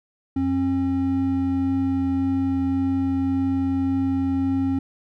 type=tone pair together; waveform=triangle; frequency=90.4 / 269.4 Hz; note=F#2 / C#4; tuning=-40 / -49 cents; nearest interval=octave + perfect fifth; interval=1891 cents; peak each=-26 / -18 dBFS; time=0.36-4.79 s; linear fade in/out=5 ms; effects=none